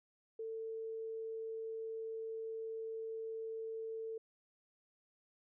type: tone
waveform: sine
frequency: 446.9 Hz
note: A4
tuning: 27 cents sharp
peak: -40 dBFS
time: 0.39-4.18 s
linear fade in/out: 5 ms
effects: none